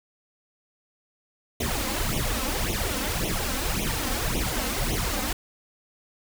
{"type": "noise with flanger", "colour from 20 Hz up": "pink", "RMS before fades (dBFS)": -27, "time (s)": [1.6, 5.33], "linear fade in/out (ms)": 5, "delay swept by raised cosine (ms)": [0.31, 3.91], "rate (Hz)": 1.8, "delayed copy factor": 0.85, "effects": []}